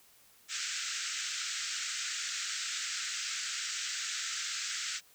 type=band-pass noise; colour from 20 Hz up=white; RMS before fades=-37 dBFS; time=0.48-5.01 s; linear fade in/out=50 ms; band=1300 to 7900 Hz; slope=96 dB/octave; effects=white hiss -62 dBFS RMS until 5.14 s